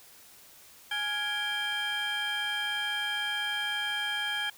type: tone cluster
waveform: triangle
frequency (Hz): 835 / 1412 / 1662 / 2340 / 3178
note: G#5 / F6 / G#6 / D7 / G7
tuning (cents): +9 / +19 / +1 / -7 / +23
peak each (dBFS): -37 / -39 / -31 / -38 / -31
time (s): 0.91-4.5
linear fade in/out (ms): 5
effects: tanh soft clip ceiling -18 dBFS + white hiss -54 dBFS RMS until 4.57 s